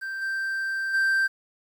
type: tone with level steps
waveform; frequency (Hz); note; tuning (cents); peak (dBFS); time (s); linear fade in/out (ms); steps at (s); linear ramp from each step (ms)
triangle; 1568; G6; 0; -28 / -24 / -18; 0.01-1.28; 20; 0.21 / 0.93; 20
effects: 9-bit